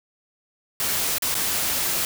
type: noise with dropouts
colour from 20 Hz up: white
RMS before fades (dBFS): -24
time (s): 0.8-2.05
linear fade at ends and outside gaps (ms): 1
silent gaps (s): 1.183-1.222 / 1.344-1.351
effects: none